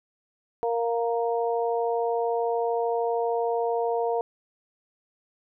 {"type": "harmonic tone", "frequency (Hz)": 233.1, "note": "A#3", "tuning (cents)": 0, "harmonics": [2, 3, 4], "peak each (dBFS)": [-25, -28, -32], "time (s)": [0.63, 4.21], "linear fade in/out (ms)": 0, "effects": []}